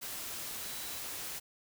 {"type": "tone in noise", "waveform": "sine", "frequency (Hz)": 3951, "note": "B7", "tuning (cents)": 0, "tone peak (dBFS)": -51, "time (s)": [0.61, 1], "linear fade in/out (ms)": 20, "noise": "white", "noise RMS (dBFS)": -41, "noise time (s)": [0.01, 1.4], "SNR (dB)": -13, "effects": []}